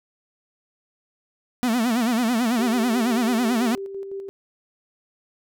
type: tone with vibrato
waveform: 45% pulse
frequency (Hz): 235.4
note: A#3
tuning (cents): +17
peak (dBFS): -19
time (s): 1.63-3.75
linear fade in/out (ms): 0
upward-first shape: sine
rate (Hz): 9.1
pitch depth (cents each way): 130
type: tone with tremolo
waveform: sine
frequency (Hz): 392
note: G4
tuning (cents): 0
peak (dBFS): -28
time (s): 2.59-4.29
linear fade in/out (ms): 0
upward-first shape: square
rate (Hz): 5.9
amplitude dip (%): 40
effects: none